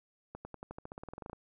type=accelerating click train; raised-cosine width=1 ms; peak=-29 dBFS; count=17; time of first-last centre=0.35-1.331 s; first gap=100 ms; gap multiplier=0.93; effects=none